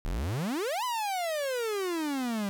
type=exponential two-way sweep; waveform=45% pulse; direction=up then down; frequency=34.52 to 1025 to 194.3 Hz; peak=-29 dBFS; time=0.05-2.49 s; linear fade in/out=0 ms; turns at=0.84 s; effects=none